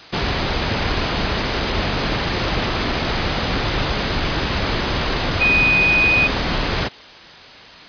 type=tone in noise; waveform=sine; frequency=2489 Hz; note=D#7; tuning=in tune; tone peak=-13 dBFS; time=5.4-6.28 s; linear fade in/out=20 ms; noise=pink; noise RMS=-20 dBFS; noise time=0.12-6.89 s; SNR=+4 dB; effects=white hiss -39 dBFS RMS until 7.88 s + resampled to 11025 Hz